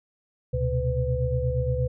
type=tone cluster; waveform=sine; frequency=71.1 / 121.2 / 129.7 / 503 Hz; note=C#2 / B2 / C3 / B4; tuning=+45 / -32 / -15 / +32 cents; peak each=-28 dBFS; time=0.53-1.88 s; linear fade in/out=10 ms; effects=none